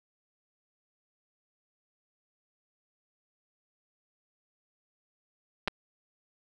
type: clicks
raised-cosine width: 0.3 ms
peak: -13 dBFS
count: 2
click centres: 5.676 / 5.681 s
effects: none